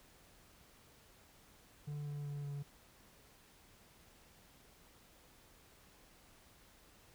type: tone with pitch steps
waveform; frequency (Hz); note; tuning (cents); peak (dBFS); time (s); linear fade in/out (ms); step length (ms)
triangle; 146.83 / 145.4 / 143.97 / 142.57; D3 / D3 / D3 / C#3; 0 / -17 / -34 / +49; -38; 1.87-2.63; 10; 190
effects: pink hiss -64 dBFS RMS until 7.14 s